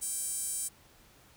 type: tone with high-pass filter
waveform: sawtooth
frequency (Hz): 784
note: G5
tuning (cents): 0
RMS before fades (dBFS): -35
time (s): 0.01-0.69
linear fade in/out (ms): 20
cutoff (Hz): 8600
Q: 4.5
effects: pink hiss -60 dBFS RMS until 1.36 s